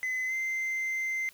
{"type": "tone with pitch glide", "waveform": "sine", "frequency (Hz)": [2030, 2079], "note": ["B6", "C7"], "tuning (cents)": [47, -12], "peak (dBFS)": -26, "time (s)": [0.03, 1.29], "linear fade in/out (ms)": 0, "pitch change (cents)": 41, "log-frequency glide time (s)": [0.27, 0.33], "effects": ["tanh soft clip ceiling -28 dBFS", "white hiss -57 dBFS RMS until 1.33 s"]}